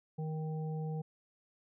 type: harmonic tone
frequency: 156.6 Hz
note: D#3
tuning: 11 cents sharp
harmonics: 1 / 3 / 5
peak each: -35 / -45 / -49 dBFS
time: 0.18-1.02 s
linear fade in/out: 10 ms
effects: none